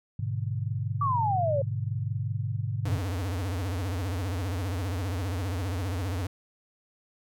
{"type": "chord", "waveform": "sine", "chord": "G# diminished", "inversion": "none", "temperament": "just", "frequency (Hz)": [103.83, 124.59, 149.51], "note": ["G#2", "B2", "D3"], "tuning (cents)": [0, 16, 31], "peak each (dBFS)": [-30, -32, -36], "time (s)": [0.19, 2.98], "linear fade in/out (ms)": 5}
{"type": "exponential sweep", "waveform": "sine", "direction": "down", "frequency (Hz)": [1174.7, 538], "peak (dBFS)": -24, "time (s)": [1.01, 1.62], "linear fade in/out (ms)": 5}
{"type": "tone with vibrato", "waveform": "square", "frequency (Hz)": 92.5, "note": "F#2", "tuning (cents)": 0, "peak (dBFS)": -29, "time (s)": [2.85, 6.27], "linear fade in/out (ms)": 5, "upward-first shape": "triangle", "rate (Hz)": 15, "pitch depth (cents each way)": 220}
{"effects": []}